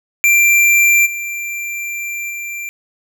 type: tone with level steps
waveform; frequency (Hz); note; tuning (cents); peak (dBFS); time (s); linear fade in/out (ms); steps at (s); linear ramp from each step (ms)
square; 2362; D7; +9; -9 / -22 / -24; 0.24-2.69; 0; 1.05 / 2.29; 20
effects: none